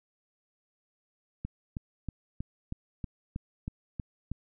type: click train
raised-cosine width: 5 ms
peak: -22 dBFS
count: 10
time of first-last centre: 1.45-4.316 s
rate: 3.14 Hz
effects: none